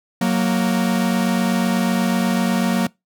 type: tone pair together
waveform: 45% pulse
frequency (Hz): 185 / 233.1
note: F#3 / A#3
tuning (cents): 0 / 0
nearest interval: major third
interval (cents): 400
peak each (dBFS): -19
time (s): 0.21-2.87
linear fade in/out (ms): 5
effects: noise-tail reverb RT60 0.2 s tail -24 dB re dry